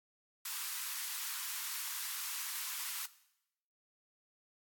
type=high-pass noise; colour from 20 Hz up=white; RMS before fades=-40 dBFS; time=0.45-3.06 s; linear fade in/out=5 ms; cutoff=940 Hz; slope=48 dB/octave; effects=noise-tail reverb RT60 0.8 s tail -17 dB re dry + AAC 64 kbps

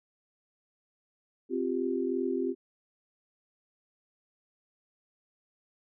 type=chord; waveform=sine; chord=C suspended fourth; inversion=none; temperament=equal; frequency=261.6 / 349.2 / 392 Hz; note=C4 / F4 / G4; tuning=0 / 0 / 0 cents; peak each=-32 dBFS; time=1.49-2.55 s; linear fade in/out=50 ms; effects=none

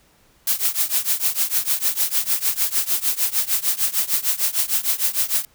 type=noise with tremolo; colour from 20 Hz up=blue; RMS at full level=-17 dBFS; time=0.47-5.45 s; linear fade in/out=2 ms; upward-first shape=triangle; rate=6.6 Hz; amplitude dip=95%; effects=pink hiss -57 dBFS RMS until 5.54 s

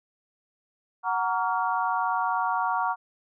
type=chord; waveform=sine; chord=Gb major seventh; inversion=none; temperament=equal with one note detuned; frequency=740 / 932.3 / 1136 / 1396.9 Hz; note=Gb5 / Bb5 / Db6 / F6; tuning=0 / 0 / +42 / 0 cents; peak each=-29 / -27 / -29 / -32 dBFS; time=1.03-2.96 s; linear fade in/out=50 ms; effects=none

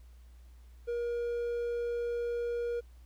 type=tone; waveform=triangle; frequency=475 Hz; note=A#4; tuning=33 cents sharp; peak=-29 dBFS; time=0.87-2.81 s; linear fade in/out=20 ms; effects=added 60 Hz sine -51 dBFS peak until 3.05 s + pink hiss -69 dBFS RMS until 3.05 s

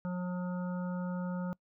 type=harmonic tone with a mistuned harmonic; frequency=180 Hz; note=F#3; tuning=47 cents flat; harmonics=1 / 3 / 5 / 7 / 8; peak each=-33 / -43 / -47 / -50 / -51 dBFS; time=0.05-1.53 s; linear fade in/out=0 ms; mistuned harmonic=8; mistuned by=-15 cents; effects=noise-tail reverb RT60 0.1 s tail -25 dB re dry

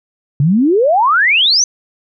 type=exponential sweep; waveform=sine; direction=up; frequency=133 to 6272 Hz; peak=-8 dBFS; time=0.4-1.64 s; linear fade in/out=2 ms; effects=none

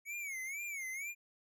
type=tone with vibrato; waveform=square; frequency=2217 Hz; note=C#7; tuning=in tune; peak=-40 dBFS; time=0.05-1.15 s; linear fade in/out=50 ms; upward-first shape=sine; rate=2.1 Hz; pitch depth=140 cents each way; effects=none

